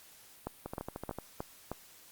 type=two click trains; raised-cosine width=1 ms; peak=-22 / -24 dBFS; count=5 / 8; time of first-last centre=0.47-1.716 / 0.66-1.186 s; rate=3.21 / 13.3 Hz; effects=white hiss -57 dBFS RMS until 2.11 s + Opus 48 kbps